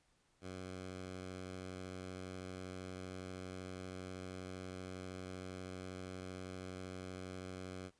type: tone with vibrato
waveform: 10% pulse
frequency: 92.6 Hz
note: F#2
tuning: 2 cents sharp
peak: -37 dBFS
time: 0.41-7.91 s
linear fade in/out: 50 ms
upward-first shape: square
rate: 16 Hz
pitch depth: 12 cents each way
effects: pink hiss -75 dBFS RMS until 7.99 s + resampled to 22050 Hz